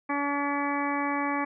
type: harmonic tone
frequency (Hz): 285.1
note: C#4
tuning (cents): +49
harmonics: 1 / 2 / 3 / 4 / 5 / 6 / 7 / 8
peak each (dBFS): -30 / -37 / -32 / -32 / -45 / -37 / -37 / -37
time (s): 0.09-1.45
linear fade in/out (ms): 10
effects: none